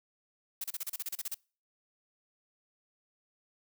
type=noise bursts; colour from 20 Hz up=blue; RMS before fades=-36 dBFS; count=12; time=0.61-1.345 s; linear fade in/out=5 ms; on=31 ms; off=33 ms; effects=noise-tail reverb RT60 0.4 s tail -26 dB re dry

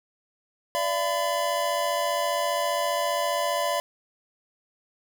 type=tone cluster; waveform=square; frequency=583 / 678 / 1009 Hz; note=D5 / E5 / B5; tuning=-13 / +49 / +37 cents; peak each=-29 dBFS; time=0.75-3.8 s; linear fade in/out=0 ms; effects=none

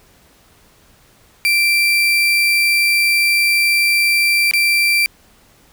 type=tone with dropouts; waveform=35% pulse; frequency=2351 Hz; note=D7; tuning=1 cent sharp; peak=-10 dBFS; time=1.45-5.06 s; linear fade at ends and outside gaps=0 ms; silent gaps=4.511-4.536 s; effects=pink hiss -51 dBFS RMS until 5.72 s

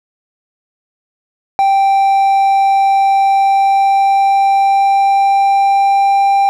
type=tone with pitch glide; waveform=triangle; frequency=784 to 791.7 Hz; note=G5 to G5; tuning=0 to +17 cents; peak=-6 dBFS; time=1.59-6.49 s; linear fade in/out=0 ms; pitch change=+17 cents; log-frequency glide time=3.24-6.21 s; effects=none

